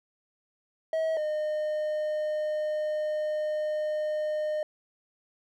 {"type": "tone pair in turn", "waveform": "triangle", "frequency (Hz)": [641, 610.5], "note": ["E5", "D#5"], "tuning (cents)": [-49, -33], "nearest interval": "minor second", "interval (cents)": 84, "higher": "first", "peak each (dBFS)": [-23, -25], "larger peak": "first", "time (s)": [[0.93, 1.17], [1.17, 4.63]], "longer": "second", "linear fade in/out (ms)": 2, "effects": []}